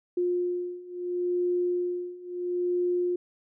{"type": "beating tone pair", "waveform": "sine", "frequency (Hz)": [355, 355.74], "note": ["F4", "F4"], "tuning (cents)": [28, 32], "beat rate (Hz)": 0.74, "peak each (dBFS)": [-30, -28], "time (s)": [0.17, 3.16], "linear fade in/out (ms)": 5, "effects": []}